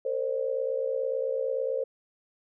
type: tone cluster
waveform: sine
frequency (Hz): 456 / 525 / 583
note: A#4 / C5 / D5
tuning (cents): -38 / +6 / -13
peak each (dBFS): -32 / -28 / -36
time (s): 0.05-1.84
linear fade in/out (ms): 5
effects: none